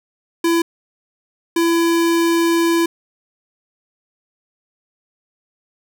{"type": "tone bursts at uneven times", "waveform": "square", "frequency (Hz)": 335.6, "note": "E4", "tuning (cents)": 31, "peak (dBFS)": -14, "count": 2, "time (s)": [[0.44, 0.62], [1.56, 2.86]], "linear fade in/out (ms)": 5, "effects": []}